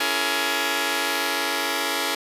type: chord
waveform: 5% pulse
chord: A# half-diminished seventh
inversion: first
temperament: just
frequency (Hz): 279.7 / 335.6 / 419.5 / 466.2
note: C#4 / E4 / G#4 / A#4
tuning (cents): +16 / +31 / +17 / 0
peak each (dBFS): -17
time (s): 0-2.15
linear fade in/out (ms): 5
effects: resampled to 32000 Hz